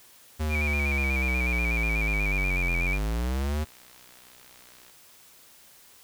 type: linear two-way sweep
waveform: square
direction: down then up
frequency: 78 to 42.09 to 78 Hz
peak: -26 dBFS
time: 0.39-3.65 s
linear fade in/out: 20 ms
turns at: 2.79 s
type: tone with vibrato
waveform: sine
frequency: 2341 Hz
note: D7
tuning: 6 cents flat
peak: -27 dBFS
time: 0.49-2.99 s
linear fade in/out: 50 ms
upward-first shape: square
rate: 8.2 Hz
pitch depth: 45 cents each way
type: click train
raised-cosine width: 0.2 ms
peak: -35 dBFS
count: 123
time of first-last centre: 2.93-4.898 s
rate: 62 Hz
effects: white hiss -54 dBFS RMS until 6.03 s